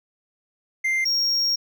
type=tone pair in turn; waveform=triangle; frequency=2093 / 5574 Hz; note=C7 / F8; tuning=0 / -4 cents; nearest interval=octave + perfect fourth; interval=1696 cents; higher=second; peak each=-18 dBFS; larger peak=neither; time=0.84-1.05 / 1.05-1.56 s; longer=second; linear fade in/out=10 ms; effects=none